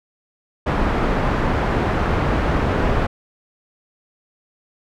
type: low-pass noise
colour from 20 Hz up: pink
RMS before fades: -19 dBFS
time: 0.66-3.07 s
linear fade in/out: 10 ms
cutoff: 1500 Hz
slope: 12 dB/octave
effects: none